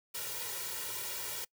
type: noise with comb filter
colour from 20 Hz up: white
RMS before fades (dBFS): -39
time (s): 0.14-1.45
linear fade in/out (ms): 10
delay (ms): 2.1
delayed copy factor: +0.9
effects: noise-tail reverb RT60 0.1 s tail -24 dB re dry + high-pass 100 Hz 12 dB/octave